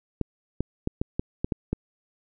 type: clicks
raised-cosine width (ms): 3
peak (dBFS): -12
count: 8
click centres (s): 0.213 / 0.606 / 0.874 / 1.015 / 1.195 / 1.445 / 1.522 / 1.73
effects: none